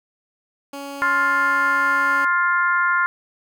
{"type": "tone", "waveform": "15% pulse", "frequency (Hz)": 280, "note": "C#4", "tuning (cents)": 18, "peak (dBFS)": -24, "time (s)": [0.73, 2.25], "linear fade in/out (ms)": 5}
{"type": "harmonic tone", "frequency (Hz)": 351.1, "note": "F4", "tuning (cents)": 9, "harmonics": [3, 4, 5, 6], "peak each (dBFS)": [-21, -18, -25, -31], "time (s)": [1.02, 3.06], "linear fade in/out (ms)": 0}
{"effects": []}